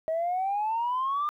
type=exponential sweep; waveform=sine; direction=up; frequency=632 to 1212 Hz; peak=-24 dBFS; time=0.08-1.29 s; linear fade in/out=0 ms; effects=tanh soft clip ceiling -22 dBFS + 11-bit